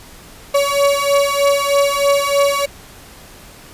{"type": "beating tone pair", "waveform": "35% pulse", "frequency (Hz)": [562, 565.2], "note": ["C#5", "C#5"], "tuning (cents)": [24, 34], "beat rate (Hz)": 3.2, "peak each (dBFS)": -14, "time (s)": [0.54, 2.66], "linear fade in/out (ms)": 10, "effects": ["pink hiss -40 dBFS RMS until 3.73 s", "resampled to 32000 Hz"]}